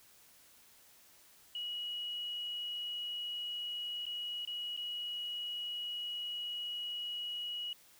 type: tone with dropouts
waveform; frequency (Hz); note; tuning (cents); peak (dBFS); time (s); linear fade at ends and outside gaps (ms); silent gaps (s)
sine; 2910; F#7; -29; -37; 1.55-7.73; 2; 4.055-4.065 / 4.451-4.474 / 4.765-4.774
effects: white hiss -62 dBFS RMS until 7.99 s